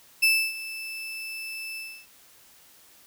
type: tone with ADSR envelope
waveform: 35% pulse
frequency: 2637 Hz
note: E7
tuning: in tune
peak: -15 dBFS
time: 0.22-2.07 s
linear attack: 14 ms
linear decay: 290 ms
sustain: -17 dB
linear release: 300 ms
effects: white hiss -55 dBFS RMS until 3.06 s